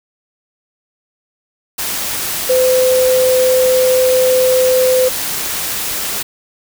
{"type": "tone in noise", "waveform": "sine", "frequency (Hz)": 511, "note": "C5", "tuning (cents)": -41, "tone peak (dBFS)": -9, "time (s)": [2.49, 5.09], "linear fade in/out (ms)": 10, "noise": "white", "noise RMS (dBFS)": -20, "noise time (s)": [1.78, 6.23], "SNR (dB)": 8, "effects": []}